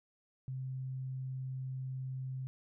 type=tone; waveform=sine; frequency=130.81 Hz; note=C3; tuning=in tune; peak=-37 dBFS; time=0.48-2.47 s; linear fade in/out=0 ms; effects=none